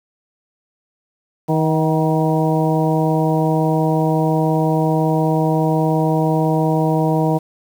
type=harmonic tone with a mistuned harmonic; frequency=158.6 Hz; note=D#3; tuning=33 cents sharp; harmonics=1 / 2 / 3 / 4 / 5 / 6; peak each=-17 / -20 / -22 / -23 / -24 / -25 dBFS; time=1.48-7.39 s; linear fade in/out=20 ms; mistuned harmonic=5; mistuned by=-49 cents; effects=7-bit